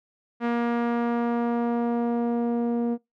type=tone with low-pass filter sweep; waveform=sawtooth; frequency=236.5 Hz; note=A#3; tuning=25 cents sharp; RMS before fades=-25 dBFS; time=0.4-2.98 s; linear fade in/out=50 ms; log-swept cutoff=1800 to 480 Hz; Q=1; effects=noise-tail reverb RT60 0.2 s tail -25 dB re dry